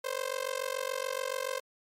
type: tone with amplitude modulation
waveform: sawtooth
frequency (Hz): 523.3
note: C5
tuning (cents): 0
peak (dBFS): -24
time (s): 0.04-1.6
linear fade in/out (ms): 10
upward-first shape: sine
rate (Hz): 47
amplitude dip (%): 100
effects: MP3 64 kbps